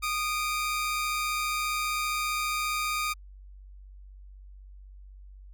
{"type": "tone pair together", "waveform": "sawtooth", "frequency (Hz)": [1233, 2331], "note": ["D#6", "D7"], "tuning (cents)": [-16, -14], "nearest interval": "major seventh", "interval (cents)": 1102, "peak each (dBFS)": [-25, -30], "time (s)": [0.02, 3.14], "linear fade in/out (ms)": 20, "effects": ["added 48 Hz sine -45 dBFS peak until 5.53 s"]}